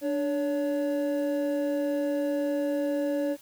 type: tone pair together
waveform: triangle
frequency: 293.7 / 564.4 Hz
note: D4 / C#5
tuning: 0 / +31 cents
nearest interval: major seventh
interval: 1131 cents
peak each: -26 dBFS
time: 0.01-3.37 s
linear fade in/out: 50 ms
effects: white hiss -54 dBFS RMS until 3.41 s

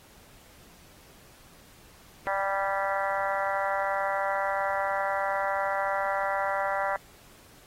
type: harmonic tone with a mistuned harmonic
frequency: 196 Hz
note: G3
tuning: in tune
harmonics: 3 / 4 / 5 / 6 / 7 / 8 / 9 / 10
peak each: -31 / -31 / -33 / -38 / -34 / -40 / -38 / -36 dBFS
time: 2.27-6.96 s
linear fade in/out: 0 ms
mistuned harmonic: 9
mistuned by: -31 cents
effects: pink hiss -55 dBFS RMS until 7.66 s + AAC 48 kbps

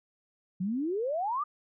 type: exponential sweep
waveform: sine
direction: up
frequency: 174.3 to 1244.5 Hz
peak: -28 dBFS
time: 0.6-1.44 s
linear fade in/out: 10 ms
effects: none

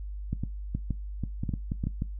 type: clicks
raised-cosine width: 5 ms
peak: -17 dBFS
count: 12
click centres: 0.33 / 0.436 / 0.75 / 0.907 / 1.237 / 1.435 / 1.492 / 1.538 / 1.719 / 1.839 / 1.87 / 2.021 s
effects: noise-tail reverb RT60 0.2 s tail -20 dB re dry + added 50 Hz sine -34 dBFS peak until 2.19 s

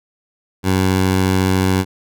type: tone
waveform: 15% pulse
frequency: 94 Hz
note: F#2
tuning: 28 cents sharp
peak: -7 dBFS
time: 0.63-1.85 s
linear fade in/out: 50 ms
effects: none

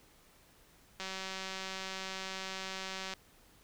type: click train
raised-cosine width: 0.2 ms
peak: -23 dBFS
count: 407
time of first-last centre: 1-3.137 s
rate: 190 Hz
effects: pink hiss -63 dBFS RMS until 3.63 s

